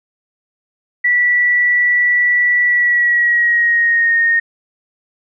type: tone with pitch glide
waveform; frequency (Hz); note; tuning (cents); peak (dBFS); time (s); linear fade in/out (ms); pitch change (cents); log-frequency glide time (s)
sine; 1955 to 1849.5; B6 to A#6; -18 to -14; -10; 1.04-4.4; 10; -96; 2.66-4.16
effects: none